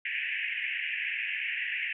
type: band-pass noise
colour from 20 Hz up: white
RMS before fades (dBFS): -33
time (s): 0.05-1.93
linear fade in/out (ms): 5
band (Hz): 1700 to 2800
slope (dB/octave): 96
effects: none